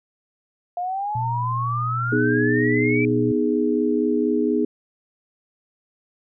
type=exponential sweep; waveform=sine; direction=up; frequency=698.5 to 2349 Hz; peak=-23 dBFS; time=0.77-3.05 s; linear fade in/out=2 ms
type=tone with pitch glide; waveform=sine; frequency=119.4 to 121 Hz; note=A#2 to B2; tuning=+42 to -35 cents; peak=-24 dBFS; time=1.15-3.32 s; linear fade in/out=5 ms; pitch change=+23 cents; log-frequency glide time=1.87-1.96 s
type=chord; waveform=sine; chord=G# minor; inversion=first; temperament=equal; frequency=246.9 / 311.1 / 415.3 Hz; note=B3 / D#4 / G#4; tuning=0 / 0 / 0 cents; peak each=-22 dBFS; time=2.12-4.65 s; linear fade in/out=5 ms
effects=none